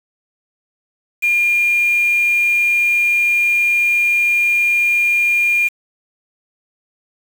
sine tone with quantisation, 2411 Hz, D7, 45 cents sharp, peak -12 dBFS, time 1.22-5.69 s, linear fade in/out 20 ms, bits 5, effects none

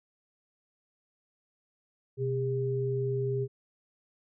sine tone pair together, 127 / 403.2 Hz, B2 / G4, +49 / +49 cents, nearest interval octave + minor sixth, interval 2000 cents, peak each -30 / -30 dBFS, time 2.17-3.48 s, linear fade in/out 50 ms, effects none

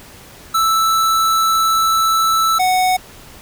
square tone pair in turn, 1318.5 / 740 Hz, E6 / F#5, 0 / 0 cents, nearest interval minor seventh, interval 1000 cents, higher first, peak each -13 dBFS, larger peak neither, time 0.54-2.59 / 2.59-2.97 s, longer first, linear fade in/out 10 ms, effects pink hiss -40 dBFS RMS until 3.41 s

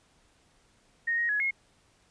sine tone with pitch steps, 1858 / 1877 / 1685 / 2159 Hz, A#6 / A#6 / G#6 / C#7, -6 / +11 / +25 / -46 cents, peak -25 dBFS, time 1.07-1.51 s, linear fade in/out 10 ms, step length 110 ms, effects pink hiss -65 dBFS RMS until 2.1 s + resampled to 22050 Hz

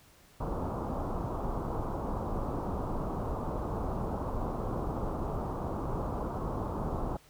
pink low-pass noise, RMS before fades -34 dBFS, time 0.4-7.17 s, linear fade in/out 5 ms, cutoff 1200 Hz, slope 48 dB/octave, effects pink hiss -60 dBFS RMS until 7.29 s

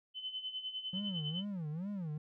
sine tone with tremolo, 3039 Hz, F#7, 46 cents sharp, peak -36 dBFS, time 0.14-1.45 s, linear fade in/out 50 ms, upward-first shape sine, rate 9.9 Hz, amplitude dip 70%
triangle tone with vibrato, 175.8 Hz, F3, 12 cents sharp, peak -35 dBFS, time 0.93-2.18 s, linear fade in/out 5 ms, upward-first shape sine, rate 2.3 Hz, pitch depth 280 cents each way
effects none

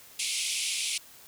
pink band-pass noise, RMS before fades -31 dBFS, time 0.19-0.98 s, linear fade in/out 5 ms, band 2200 to 11000 Hz, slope 96 dB/octave, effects white hiss -52 dBFS RMS until 1.27 s

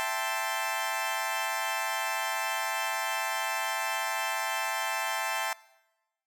20% pulse chord, A minor seventh, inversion second, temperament equal, 659.3 / 784 / 880 / 1046.5 Hz, E5 / G5 / A5 / C6, 0 / 0 / 0 / 0 cents, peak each -31 / -31 / -28 / -30 dBFS, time 0-5.53 s, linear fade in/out 0 ms, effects noise-tail reverb RT60 1.0 s tail -21 dB re dry

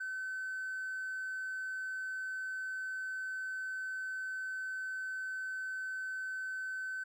triangle tone with hard clipping, 1526 Hz, G6, 47 cents flat, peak -37 dBFS, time 0-7.04 s, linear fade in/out 10 ms, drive 4 dB, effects none

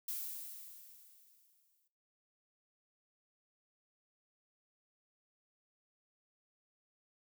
violet noise with exponential decay, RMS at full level -39 dBFS, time 0.08-1.88 s, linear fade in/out 5 ms, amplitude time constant 390 ms, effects noise-tail reverb RT60 0.4 s tail -17 dB re dry

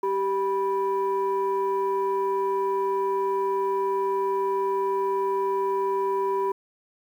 sine tone pair together, 390.1 / 981.6 Hz, G4 / B5, -8 / -11 cents, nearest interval octave + major third, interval 1597 cents, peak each -23 / -25 dBFS, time 0.03-6.52 s, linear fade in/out 5 ms, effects tanh soft clip ceiling -17 dBFS + 9-bit

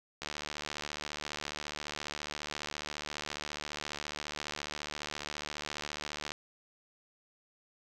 click train, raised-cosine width 0.2 ms, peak -20 dBFS, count 456, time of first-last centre 0.22-6.319 s, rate 74.6 Hz, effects none

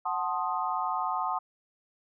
sine chord, F# diminished seventh, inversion none, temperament equal with one note detuned, 740 / 880 / 1053.8 / 1244.5 Hz, F#5 / A5 / C6 / Eb6, 0 / 0 / +12 / 0 cents, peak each -33 dBFS, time 0.05-1.39 s, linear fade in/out 10 ms, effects none

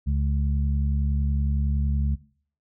harmonic tone, 70.8 Hz, C#2, 37 cents sharp, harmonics 1 / 2 / 3, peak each -22 / -28 / -32 dBFS, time 0.06-2.16 s, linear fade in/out 20 ms, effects noise-tail reverb RT60 0.5 s tail -19 dB re dry

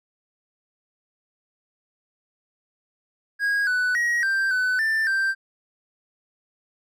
triangle tone with pitch steps, 1641 / 1490 / 1897 / 1574 / 1505 / 1778 / 1570 Hz, G#6 / F#6 / A#6 / G6 / F#6 / A6 / G6, -21 / +12 / +30 / +7 / +29 / +18 / +2 cents, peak -18 dBFS, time 3.39-5.35 s, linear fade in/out 50 ms, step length 280 ms, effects none

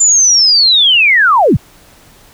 sine linear sweep, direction down, 7210 to 62 Hz, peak -5 dBFS, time 0-1.57 s, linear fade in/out 10 ms, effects pink hiss -43 dBFS RMS until 2.33 s

